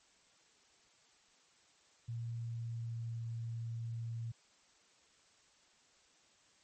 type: tone with pitch glide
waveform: sine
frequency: 116.54 to 115.27 Hz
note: A#2 to A#2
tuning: 0 to -19 cents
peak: -38 dBFS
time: 2.08-4.32 s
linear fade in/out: 10 ms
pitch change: -19 cents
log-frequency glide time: 2.28-3.18 s
effects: white hiss -68 dBFS RMS until 6.63 s + MP3 32 kbps